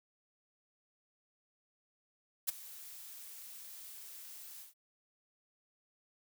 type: noise with ADSR envelope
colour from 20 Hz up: blue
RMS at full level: -31 dBFS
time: 2.47-4.74 s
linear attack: 19 ms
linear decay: 14 ms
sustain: -19 dB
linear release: 140 ms
effects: none